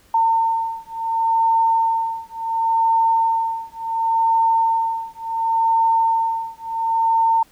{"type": "beating tone pair", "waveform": "sine", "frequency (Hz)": [906, 906.7], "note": ["A#5", "A#5"], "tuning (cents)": [-50, -48], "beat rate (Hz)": 0.7, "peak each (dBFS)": -19, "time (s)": [0.14, 7.43], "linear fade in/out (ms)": 5, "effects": ["pink hiss -54 dBFS RMS until 7.51 s"]}